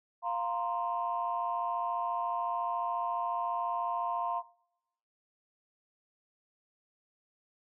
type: chord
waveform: sine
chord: F suspended fourth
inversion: none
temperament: equal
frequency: 698.5 / 932.3 / 1046.5 Hz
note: F5 / Bb5 / C6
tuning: 0 / 0 / 0 cents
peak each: -34 dBFS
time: 0.22-4.43 s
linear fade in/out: 50 ms
effects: noise-tail reverb RT60 0.8 s tail -21 dB re dry + tanh soft clip ceiling -21 dBFS